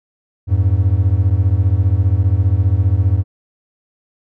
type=beating tone pair; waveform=triangle; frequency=87.31 / 102.31 Hz; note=F2 / G#2; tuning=0 / -25 cents; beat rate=15 Hz; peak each=-12 dBFS; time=0.47-3.24 s; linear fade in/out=50 ms; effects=none